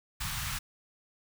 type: band-stop noise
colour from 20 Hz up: pink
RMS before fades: -35 dBFS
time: 0.2-0.59 s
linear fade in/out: 10 ms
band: 160 to 1000 Hz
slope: 24 dB/octave
effects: none